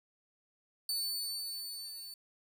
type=tone with level ramp; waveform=sawtooth; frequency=4498 Hz; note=C#8; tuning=24 cents sharp; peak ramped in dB=-29 to -42 dBFS; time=0.89-2.14 s; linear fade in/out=2 ms; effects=10-bit